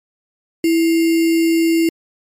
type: tone with sample-and-hold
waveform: sine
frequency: 329.6 Hz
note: E4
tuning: in tune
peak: -11 dBFS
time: 0.64-1.89 s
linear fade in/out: 2 ms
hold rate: 2450 Hz
effects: MP3 64 kbps